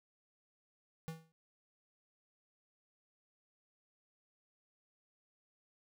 square tone with exponential decay, 162 Hz, E3, 30 cents flat, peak -38 dBFS, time 1.08-1.32 s, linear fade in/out 0 ms, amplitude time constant 51 ms, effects none

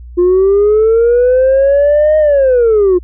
sine linear two-way sweep, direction up then down, 349.2 to 622 to 349.2 Hz, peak -4 dBFS, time 0.17-2.99 s, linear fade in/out 20 ms, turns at 2.18 s, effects tanh soft clip ceiling -4 dBFS + added 60 Hz sine -28 dBFS peak until 3.03 s

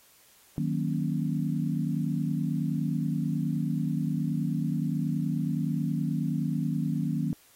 sine chord, D# minor seventh, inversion none, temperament equal with one note detuned, 155.56 / 185 / 236.9 / 277.2 Hz, D#3 / F#3 / A#3 / C#4, 0 / 0 / +28 / 0 cents, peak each -29 / -32 / -32 / -34 dBFS, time 0.58-7.33 s, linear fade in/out 0 ms, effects white hiss -59 dBFS RMS until 7.55 s + AAC 48 kbps

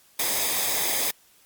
white noise with comb filter, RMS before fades -25 dBFS, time 0.19-1.11 s, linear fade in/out 5 ms, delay 0.7 ms, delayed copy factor -0.6, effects white hiss -58 dBFS RMS until 1.45 s + Opus 48 kbps

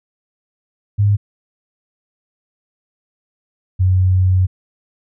sine tone pair in turn, 102.3 / 92.7 Hz, G#2 / F#2, -26 / +4 cents, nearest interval major second, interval 170 cents, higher first, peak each -10 dBFS, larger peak neither, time 0.98-1.17 / 3.79-4.47 s, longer second, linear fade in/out 20 ms, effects none

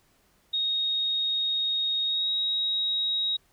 sine tone with pitch glide, 3737 to 3798 Hz, A#7 to A#7, +4 to +32 cents, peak -24 dBFS, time 0.53-3.37 s, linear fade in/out 10 ms, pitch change +28 cents, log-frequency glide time 2.05-2.3 s, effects pink hiss -65 dBFS RMS until 3.52 s

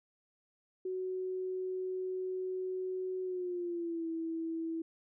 sine tone with pitch glide, 371.7 to 327.3 Hz, F#4 to E4, +8 to -12 cents, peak -34 dBFS, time 0.85-4.82 s, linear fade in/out 5 ms, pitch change -220 cents, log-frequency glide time 3.23-4.08 s, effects none

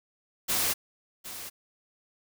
white noise with echo, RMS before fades -27 dBFS, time 0.48-0.74 s, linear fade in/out 20 ms, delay 760 ms, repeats 1, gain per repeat -13 dB, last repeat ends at 1.5 s, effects none

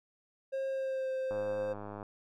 triangle tone with pitch glide, 536 to 524.1 Hz, C5 to C5, +42 to +3 cents, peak -30 dBFS, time 0.52-1.74 s, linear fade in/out 20 ms, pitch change -39 cents, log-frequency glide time 0.68-1.11 s
click train, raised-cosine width 1 ms, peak -29 dBFS, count 75, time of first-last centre 1.31-2.028 s, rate 103 Hz
effects none

